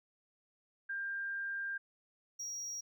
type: tone pair in turn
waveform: sine / triangle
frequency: 1595 / 5684 Hz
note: G6 / F8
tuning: +30 / +30 cents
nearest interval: octave + minor seventh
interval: 2200 cents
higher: second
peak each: -36 / -38 dBFS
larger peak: first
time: 0.89-1.78 / 2.39-2.81 s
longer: first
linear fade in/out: 10 ms
effects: none